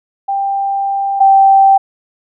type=tone pair in turn; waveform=sine; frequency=790 / 780.5 Hz; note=G5 / G5; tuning=+13 / -8 cents; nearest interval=unison; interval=21 cents; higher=first; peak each=-13 / -4 dBFS; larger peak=second; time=0.28-1.2 / 1.2-1.78 s; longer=first; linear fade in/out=10 ms; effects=none